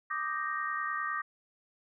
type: chord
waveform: sine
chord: Eb major seventh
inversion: third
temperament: equal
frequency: 1174.7 / 1244.5 / 1568 / 1864.7 Hz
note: D6 / Eb6 / G6 / Bb6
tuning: 0 / 0 / 0 / 0 cents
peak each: -35 / -38 / -40 / -36 dBFS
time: 0.1-1.22 s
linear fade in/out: 10 ms
effects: none